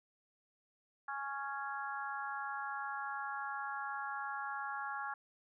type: harmonic tone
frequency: 277.2 Hz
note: C#4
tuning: in tune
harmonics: 3 / 4 / 5 / 6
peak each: -43 / -44 / -43 / -45 dBFS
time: 1.08-5.14 s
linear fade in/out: 5 ms
effects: none